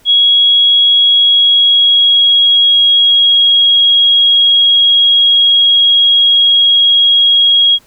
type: tone with pitch glide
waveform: sine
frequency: 3322 to 3293 Hz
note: G#7 to G#7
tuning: 0 to -15 cents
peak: -5 dBFS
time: 0.05-7.79 s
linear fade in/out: 50 ms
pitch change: -15 cents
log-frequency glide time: 0.89-3.42 s
effects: pink hiss -48 dBFS RMS until 7.86 s